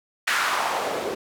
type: noise with band-pass filter sweep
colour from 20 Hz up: white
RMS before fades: -25 dBFS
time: 0.27-1.15 s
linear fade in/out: 10 ms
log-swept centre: 1800 to 370 Hz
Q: 1.9
effects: none